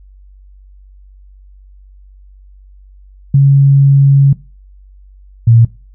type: tone pair in turn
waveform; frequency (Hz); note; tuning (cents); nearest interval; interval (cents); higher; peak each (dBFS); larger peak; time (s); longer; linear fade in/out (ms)
sine; 138.59 / 115.5; C#3 / A#2; 0 / -16; minor third; 316; first; -3; neither; 3.34-4.33 / 5.47-5.65; first; 5
effects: noise-tail reverb RT60 0.3 s tail -19 dB re dry + added 48 Hz sine -37 dBFS peak until 5.94 s